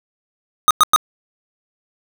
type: tone bursts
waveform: square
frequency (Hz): 1244.5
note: D#6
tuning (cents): 0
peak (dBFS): -8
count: 3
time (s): 0.68-0.961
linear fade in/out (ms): 0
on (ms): 27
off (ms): 100
effects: none